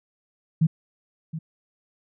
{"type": "tone with echo", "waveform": "sine", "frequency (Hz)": 160, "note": "D#3", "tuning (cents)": 49, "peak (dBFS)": -15, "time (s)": [0.61, 0.67], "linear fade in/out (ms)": 10, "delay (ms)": 720, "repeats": 1, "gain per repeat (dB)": -13, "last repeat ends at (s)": 1.39, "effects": []}